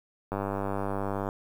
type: click train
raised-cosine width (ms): 1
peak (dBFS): -17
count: 97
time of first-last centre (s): 0.32-1.289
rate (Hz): 99.1
effects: 8-bit